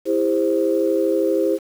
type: chord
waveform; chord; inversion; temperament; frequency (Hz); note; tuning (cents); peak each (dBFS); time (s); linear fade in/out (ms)
sine; C major; first; equal with one note detuned; 329.6 / 402.3 / 523.3; E4 / G4 / C5; 0 / +45 / 0; -20; 0.05-1.59; 50
effects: tanh soft clip ceiling -6 dBFS + 7-bit